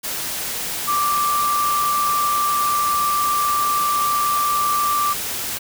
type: tone in noise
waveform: sine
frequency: 1174.7 Hz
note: D6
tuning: in tune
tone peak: -17 dBFS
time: 0.87-5.14 s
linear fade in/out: 20 ms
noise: white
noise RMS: -26 dBFS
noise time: 0.03-5.59 s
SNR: +6 dB
effects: none